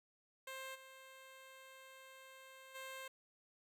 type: tone with level steps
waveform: 10% pulse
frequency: 528 Hz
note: C5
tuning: 16 cents sharp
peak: -38 / -48 / -39 dBFS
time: 0.47-3.08 s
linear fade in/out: 5 ms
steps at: 0.74 / 2.74 s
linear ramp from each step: 20 ms
effects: none